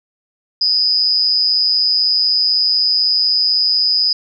sine tone with amplitude modulation, 4978 Hz, D#8, in tune, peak -8 dBFS, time 0.61-4.13 s, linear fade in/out 5 ms, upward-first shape sine, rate 180 Hz, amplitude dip 80%, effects none

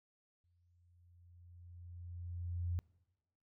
sine tone with exponential growth, 87.31 Hz, F2, in tune, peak -33 dBFS, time 0.44-2.79 s, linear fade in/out 0 ms, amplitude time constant 510 ms, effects noise-tail reverb RT60 1.0 s tail -24 dB re dry

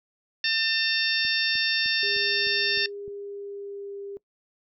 harmonic tone, 900 Hz, A5, 39 cents sharp, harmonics 2 / 3 / 4 / 5 / 6, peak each -29 / -29 / -29 / -29 / -29 dBFS, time 0.44-2.86 s, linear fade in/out 2 ms
click train, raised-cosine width 3 ms, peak -34 dBFS, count 7, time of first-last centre 1.25-3.079 s, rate 3.28 Hz
sine tone with pitch glide, 406.4 to 399.9 Hz, G#4 to G4, -38 to +35 cents, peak -34 dBFS, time 2.03-4.17 s, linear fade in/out 0 ms, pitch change -27 cents, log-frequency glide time 2.6-4 s
effects noise-tail reverb RT60 0.1 s tail -21 dB re dry

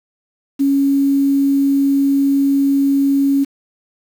sine tone with quantisation, 277.2 Hz, C#4, in tune, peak -11 dBFS, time 0.59-3.45 s, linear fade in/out 20 ms, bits 6, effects none

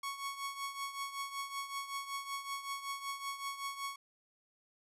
sawtooth tone with tremolo, 1108.7 Hz, C#6, in tune, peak -32 dBFS, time 0.03-3.96 s, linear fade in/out 5 ms, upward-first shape triangle, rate 5.3 Hz, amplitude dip 75%, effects resampled to 32000 Hz

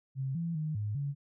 sine tone with pitch steps, 133.7 / 168 / 154.6 / 104.7 / 141.7 Hz, C3 / E3 / D#3 / G#2 / C#3, +38 / +33 / -11 / +15 / +38 cents, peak -31 dBFS, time 0.15-1.15 s, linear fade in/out 50 ms, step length 200 ms, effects none

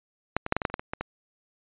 clicks, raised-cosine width 0.5 ms, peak -8 / -16 / -6 / -9 / -15 / -7 / -27 / -11 / -20 / -15 / -15 dBFS, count 11, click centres 0.366 / 0.464 / 0.524 / 0.566 / 0.618 / 0.652 / 0.7 / 0.741 / 0.795 / 0.935 / 1.01 s, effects resampled to 8000 Hz

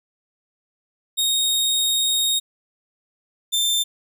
sawtooth tone pair in turn, 3729 / 3575 Hz, A#7 / A7, 0 / +27 cents, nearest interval minor second, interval 73 cents, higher first, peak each -15 dBFS, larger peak neither, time 1.17-2.4 / 3.52-3.84 s, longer first, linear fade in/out 20 ms, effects none

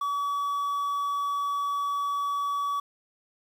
triangle tone with quantisation, 1139 Hz, C#6, 47 cents sharp, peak -24 dBFS, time 0.01-2.8 s, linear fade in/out 5 ms, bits 9, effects none

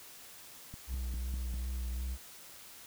click train, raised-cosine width 5 ms, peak -33 dBFS, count 5, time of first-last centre 0.74-1.54 s, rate 5 Hz
triangle tone with vibrato, 62 Hz, B1, 7 cents sharp, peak -32 dBFS, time 0.87-2.18 s, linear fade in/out 50 ms, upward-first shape triangle, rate 2.7 Hz, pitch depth 48 cents each way
effects white hiss -52 dBFS RMS until 2.86 s

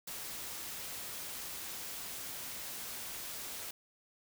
white noise, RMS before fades -43 dBFS, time 0.07-3.71 s, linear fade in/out 5 ms, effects none

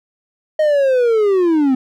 triangle linear sweep, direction down, 626 to 252.2 Hz, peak -9 dBFS, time 0.59-1.75 s, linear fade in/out 5 ms, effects none

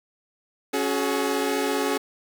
sawtooth chord, C# suspended fourth, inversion none, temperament equal with one note detuned, 277.2 / 370 / 424.8 Hz, C#4 / F#4 / G#4, 0 / 0 / +39 cents, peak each -23 / -25 / -22 dBFS, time 0.73-1.98 s, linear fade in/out 10 ms, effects 7-bit

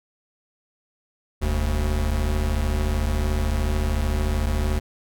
square tone pair together, 41.43 / 75 Hz, E1 / D2, +9 / +37 cents, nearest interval minor seventh, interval 1028 cents, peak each -25 / -23 dBFS, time 1.41-4.8 s, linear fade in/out 20 ms, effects none

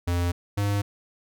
square tone pair in turn, 87.31 / 101.58 Hz, F2 / G#2, 0 / -38 cents, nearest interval minor third, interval 262 cents, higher second, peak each -23 / -23 dBFS, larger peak neither, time 0.07-0.32 / 0.57-0.82 s, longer neither, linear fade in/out 10 ms, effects none

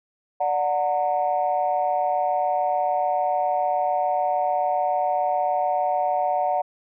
sine chord, D augmented, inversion none, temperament just, 587.3 / 734.2 / 917.7 Hz, D5 / F#5 / A#5, 0 / -14 / -27 cents, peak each -25 / -21 / -27 dBFS, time 0.4-6.62 s, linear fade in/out 10 ms, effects tanh soft clip ceiling -12 dBFS

